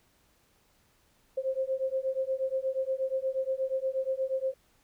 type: beating tone pair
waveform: sine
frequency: 524 / 532.4 Hz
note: C5 / C5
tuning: +2 / +30 cents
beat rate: 8.4 Hz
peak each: -31 dBFS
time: 1.37-4.54 s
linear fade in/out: 10 ms
effects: pink hiss -67 dBFS RMS until 4.83 s